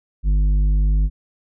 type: tone with tanh clipping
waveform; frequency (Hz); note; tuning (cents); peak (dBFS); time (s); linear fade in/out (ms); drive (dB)
sine; 50.2; G1; +42; -15; 0.23-1.1; 50; 8
effects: none